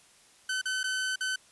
sawtooth tone with dropouts, 1521 Hz, F#6, 47 cents sharp, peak -25 dBFS, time 0.49-1.36 s, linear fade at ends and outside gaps 5 ms, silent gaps 0.615-0.655 / 0.832-0.84 / 1.159-1.207 s, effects white hiss -59 dBFS RMS until 1.51 s + resampled to 24000 Hz

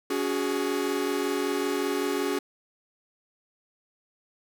45% pulse chord, C# suspended fourth, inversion none, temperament equal with one note detuned, 282.5 / 370 / 415.3 Hz, C#4 / F#4 / G#4, +33 / 0 / 0 cents, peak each -30 dBFS, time 0.1-2.39 s, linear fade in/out 5 ms, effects none

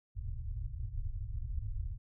pink low-pass noise, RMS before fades -38 dBFS, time 0.15-1.98 s, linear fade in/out 20 ms, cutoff 120 Hz, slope 96 dB/octave, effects none

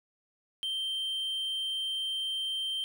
triangle tone, 3136 Hz, G7, in tune, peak -29 dBFS, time 0.63-2.84 s, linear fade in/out 0 ms, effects none

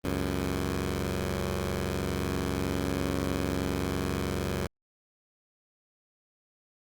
10% pulse tone pair together, 69.3 / 92.5 Hz, C#2 / F#2, 0 / 0 cents, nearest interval perfect fourth, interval 500 cents, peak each -23 dBFS, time 0.04-4.67 s, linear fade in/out 5 ms, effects Opus 32 kbps

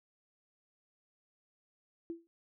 sine tone with exponential decay, 334.9 Hz, E4, 27 cents sharp, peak -34 dBFS, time 2.1-2.27 s, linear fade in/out 0 ms, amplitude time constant 36 ms, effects none

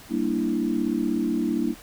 sine chord, E half-diminished seventh, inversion first, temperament equal, 196 / 233.1 / 293.7 / 329.6 Hz, G3 / Bb3 / D4 / E4, 0 / 0 / 0 / 0 cents, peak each -31 / -26 / -27 / -27 dBFS, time 0.09-1.75 s, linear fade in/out 50 ms, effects pink hiss -46 dBFS RMS until 1.82 s

